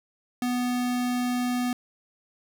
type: tone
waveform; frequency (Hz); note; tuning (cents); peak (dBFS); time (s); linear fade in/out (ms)
square; 246.9; B3; 0; -25; 0.42-1.73; 2
effects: none